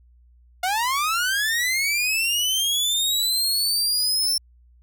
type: linear sweep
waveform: sawtooth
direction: up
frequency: 705 to 5390 Hz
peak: -17 dBFS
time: 0.63-4.38 s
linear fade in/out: 5 ms
effects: added 60 Hz sine -51 dBFS peak until 4.82 s